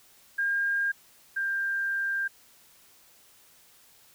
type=tone pair in turn; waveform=sine; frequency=1611 / 1589.7 Hz; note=G6 / G6; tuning=+47 / +24 cents; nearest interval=unison; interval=23 cents; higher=first; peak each=-24 / -26 dBFS; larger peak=first; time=0.38-0.92 / 1.36-2.28 s; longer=second; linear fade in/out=10 ms; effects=white hiss -58 dBFS RMS until 4.14 s